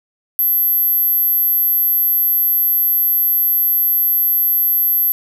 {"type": "tone", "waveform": "sine", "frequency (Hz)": 12240, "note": "G9", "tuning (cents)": -42, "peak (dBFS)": -12, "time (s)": [0.39, 5.12], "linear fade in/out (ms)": 0, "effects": []}